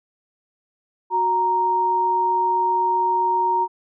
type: tone pair together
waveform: sine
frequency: 368 / 932.3 Hz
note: F#4 / A#5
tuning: -9 / 0 cents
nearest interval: octave + major third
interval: 1609 cents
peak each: -27 / -17 dBFS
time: 1.1-3.68 s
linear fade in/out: 50 ms
effects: none